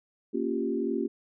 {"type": "chord", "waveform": "sine", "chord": "G half-diminished seventh", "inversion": "first", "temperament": "equal", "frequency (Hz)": [233.1, 277.2, 349.2, 392], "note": ["Bb3", "Db4", "F4", "G4"], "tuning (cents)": [0, 0, 0, 0], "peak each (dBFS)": -32, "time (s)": [0.33, 1.08], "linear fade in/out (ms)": 20, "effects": []}